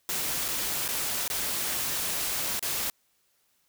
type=noise with dropouts; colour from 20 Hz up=white; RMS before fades=-30 dBFS; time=0.09-2.9 s; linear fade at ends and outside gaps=1 ms; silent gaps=0.482-0.486 / 0.88-0.887 / 1.279-1.3 / 2.594-2.626 s; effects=white hiss -70 dBFS RMS until 3.68 s